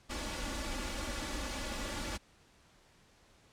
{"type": "noise with comb filter", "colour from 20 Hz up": "pink", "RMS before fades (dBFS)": -38, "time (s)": [0.09, 2.18], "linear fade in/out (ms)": 20, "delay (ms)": 3.5, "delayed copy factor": 0.8, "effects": ["pink hiss -64 dBFS RMS until 3.52 s", "low-pass 8000 Hz 12 dB/octave"]}